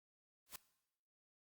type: noise with exponential growth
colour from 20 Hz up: white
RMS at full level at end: -43 dBFS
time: 0.46-0.56 s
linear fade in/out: 5 ms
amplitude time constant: 21 ms
effects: noise-tail reverb RT60 0.9 s tail -18 dB re dry + Opus 48 kbps